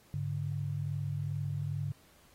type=tone pair together; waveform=sine; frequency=102.39 / 144.8 Hz; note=G#2 / D3; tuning=-24 / -24 cents; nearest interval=tritone; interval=600 cents; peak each=-36 / -34 dBFS; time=0.14-1.92 s; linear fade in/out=0 ms; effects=pink hiss -63 dBFS RMS until 2.34 s + AAC 48 kbps